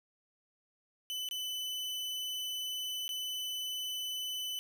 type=tone with dropouts; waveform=40% pulse; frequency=3006 Hz; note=F#7; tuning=27 cents sharp; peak=-35 dBFS; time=1.1-4.59 s; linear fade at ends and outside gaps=0 ms; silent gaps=1.288-1.311 / 3.08-3.091 s; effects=none